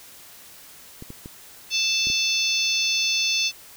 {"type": "clicks", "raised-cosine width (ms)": 3, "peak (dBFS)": -24, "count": 5, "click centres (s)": [1.024, 1.104, 1.259, 2.071, 2.101]}
{"type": "harmonic tone", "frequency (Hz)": 880, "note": "A5", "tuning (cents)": 0, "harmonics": [3, 4, 5, 6, 7], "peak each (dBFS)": [-25, -26, -27, -28, -28], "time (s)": [1.7, 3.52], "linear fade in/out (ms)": 50}
{"effects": ["white hiss -46 dBFS RMS until 3.76 s"]}